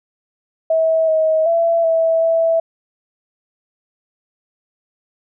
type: tone with pitch steps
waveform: sine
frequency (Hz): 646 / 634 / 670 / 654 / 658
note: E5 / D#5 / E5 / E5 / E5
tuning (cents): -35 / +32 / +28 / -14 / -3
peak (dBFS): -12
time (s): 0.7-2.6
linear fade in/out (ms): 5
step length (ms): 380
effects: none